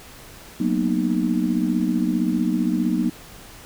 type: chord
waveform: sine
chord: B major seventh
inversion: second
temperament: just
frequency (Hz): 185.21 / 231.5 / 246.9 / 308.7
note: F#3 / A#3 / B3 / D#4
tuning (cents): +2 / -12 / 0 / -14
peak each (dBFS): -24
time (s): 0.6-3.1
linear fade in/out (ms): 5
effects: pink hiss -43 dBFS RMS until 3.65 s